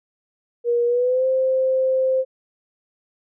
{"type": "tone with pitch glide", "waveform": "sine", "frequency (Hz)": [476.3, 522.4], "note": ["A#4", "C5"], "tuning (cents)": [37, -3], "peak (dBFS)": -16, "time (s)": [0.64, 2.25], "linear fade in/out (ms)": 50, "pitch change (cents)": 160, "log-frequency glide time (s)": [0.86, 1.26], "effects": []}